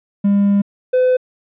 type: tone pair in turn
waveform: triangle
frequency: 201.1 / 507.7 Hz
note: G3 / B4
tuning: +44 / +48 cents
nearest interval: octave + major third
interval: 1604 cents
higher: second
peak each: -8 dBFS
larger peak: neither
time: 0.24-0.62 / 0.93-1.17 s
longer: first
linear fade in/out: 10 ms
effects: tanh soft clip ceiling -4 dBFS + resampled to 8000 Hz